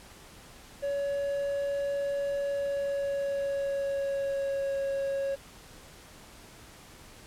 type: tone with pitch glide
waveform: triangle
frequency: 563 to 549.8 Hz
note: C#5 to C#5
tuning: +27 to -14 cents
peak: -26 dBFS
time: 0.82-5.36 s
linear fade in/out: 20 ms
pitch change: -41 cents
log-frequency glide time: 2.42-4.8 s
effects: pink hiss -51 dBFS RMS until 7.26 s + low-pass 12000 Hz 12 dB/octave